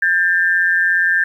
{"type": "tone pair together", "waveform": "sine", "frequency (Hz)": [1602, 1779], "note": ["G6", "A6"], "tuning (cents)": [37, 19], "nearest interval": "major second", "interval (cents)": 182, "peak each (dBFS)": -15, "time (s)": [0.02, 1.24], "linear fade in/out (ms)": 5, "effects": ["8-bit"]}